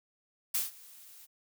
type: noise with ADSR envelope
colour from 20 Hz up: blue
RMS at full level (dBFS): -29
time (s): 0.54-1.27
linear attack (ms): 7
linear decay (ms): 160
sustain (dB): -24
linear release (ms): 26
effects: none